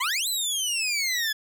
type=exponential two-way sweep; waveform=20% pulse; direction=up then down; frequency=955 to 4118 to 1690 Hz; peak=-19 dBFS; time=0-1.33 s; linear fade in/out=10 ms; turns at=0.28 s; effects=none